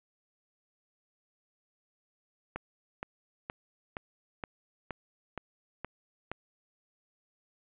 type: click train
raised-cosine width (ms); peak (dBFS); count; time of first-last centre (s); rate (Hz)
0.5; -21; 9; 2.56-6.316; 2.13
effects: resampled to 8000 Hz + 8-bit